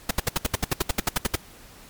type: noise bursts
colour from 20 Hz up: pink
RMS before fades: -21 dBFS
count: 15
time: 0.09-1.356 s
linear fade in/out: 5 ms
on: 20 ms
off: 69 ms
effects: pink hiss -48 dBFS RMS until 1.89 s + MP3 96 kbps